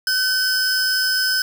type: tone pair together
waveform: 45% pulse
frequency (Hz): 1525 / 5129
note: G6 / E8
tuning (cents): -48 / -48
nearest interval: octave + major sixth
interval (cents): 2100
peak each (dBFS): -20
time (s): 0.07-1.42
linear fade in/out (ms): 2
effects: 7-bit